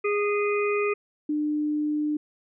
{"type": "harmonic tone", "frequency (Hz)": 411.8, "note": "G#4", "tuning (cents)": -15, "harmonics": [1, 3, 5, 6], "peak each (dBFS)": [-23, -31, -35, -31], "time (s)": [0.04, 0.94], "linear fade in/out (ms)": 10}
{"type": "tone", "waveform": "sine", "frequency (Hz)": 299.9, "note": "D4", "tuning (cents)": 36, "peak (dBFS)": -23, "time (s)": [1.29, 2.17], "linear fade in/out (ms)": 5}
{"effects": []}